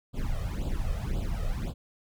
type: noise with flanger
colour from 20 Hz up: brown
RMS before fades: -30 dBFS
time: 0.13-1.74 s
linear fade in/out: 50 ms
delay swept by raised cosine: 0.25 to 1.65 ms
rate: 1.9 Hz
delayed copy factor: +1
effects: none